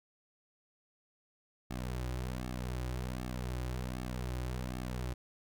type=tone with flanger; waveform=sawtooth; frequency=62.4 Hz; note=B1; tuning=19 cents sharp; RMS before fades=-38 dBFS; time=1.7-5.14 s; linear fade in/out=10 ms; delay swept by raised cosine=2 to 4.5 ms; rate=1.3 Hz; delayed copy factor=-0.85; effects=none